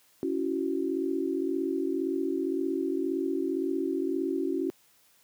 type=tone cluster; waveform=sine; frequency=278.3 / 333.7 / 375.6 Hz; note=C#4 / E4 / F#4; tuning=+7 / +21 / +26 cents; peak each=-31 dBFS; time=0.23-4.7 s; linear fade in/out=0 ms; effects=white hiss -63 dBFS RMS until 5.23 s + high-pass 100 Hz 12 dB/octave